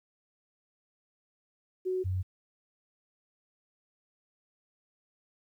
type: tone pair in turn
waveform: sine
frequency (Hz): 371 / 92.75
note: F#4 / F#2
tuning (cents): +5 / +5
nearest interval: 2 octaves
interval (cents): 2400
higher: first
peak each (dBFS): -28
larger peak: neither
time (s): 1.85-2.04 / 2.04-2.23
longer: neither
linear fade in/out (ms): 20
effects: 11-bit